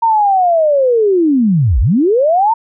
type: linear two-way sweep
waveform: sine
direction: down then up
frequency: 929 to 46.48 to 929 Hz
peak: -8 dBFS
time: 0.02-2.54 s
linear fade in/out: 10 ms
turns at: 1.8 s
effects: none